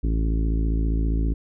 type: harmonic tone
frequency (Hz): 55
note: A1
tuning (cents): 0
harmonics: 1 / 2 / 3 / 4 / 5 / 6 / 7 / 8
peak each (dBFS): -20 / -33 / -31 / -38 / -31 / -37 / -41 / -45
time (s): 0.03-1.34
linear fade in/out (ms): 10
effects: none